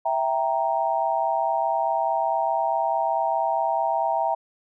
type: chord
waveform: sine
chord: E diminished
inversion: none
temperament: equal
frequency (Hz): 659.3 / 784 / 932.3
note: E5 / G5 / Bb5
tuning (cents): 0 / 0 / 0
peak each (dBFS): -25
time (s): 0.05-4.35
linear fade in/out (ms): 10
effects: none